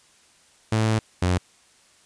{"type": "tone pair in turn", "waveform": "sawtooth", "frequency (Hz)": [110.1, 90.24], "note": ["A2", "F#2"], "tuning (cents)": [2, -43], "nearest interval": "minor third", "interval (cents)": 345, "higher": "first", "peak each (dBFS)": -15, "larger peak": "neither", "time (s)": [[0.72, 0.99], [1.22, 1.38]], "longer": "first", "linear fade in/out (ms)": 5, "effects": ["white hiss -57 dBFS RMS until 2.05 s", "resampled to 22050 Hz"]}